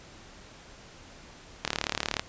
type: click train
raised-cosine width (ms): 0.2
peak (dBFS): -9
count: 21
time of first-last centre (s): 1.65-2.195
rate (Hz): 36.7
effects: pink hiss -50 dBFS RMS until 2.28 s + resampled to 16000 Hz